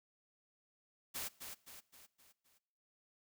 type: noise with echo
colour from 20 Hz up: white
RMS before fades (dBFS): -42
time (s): 1.14-1.29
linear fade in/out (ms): 20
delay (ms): 260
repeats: 5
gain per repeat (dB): -6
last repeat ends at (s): 2.59
effects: noise-tail reverb RT60 0.9 s tail -22 dB re dry